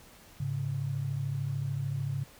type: tone pair together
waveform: sine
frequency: 106.01 / 139.5 Hz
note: G#2 / C#3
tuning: +36 / +11 cents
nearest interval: perfect fourth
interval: 475 cents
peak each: -35 / -31 dBFS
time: 0.4-2.24 s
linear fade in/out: 5 ms
effects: pink hiss -55 dBFS RMS until 2.39 s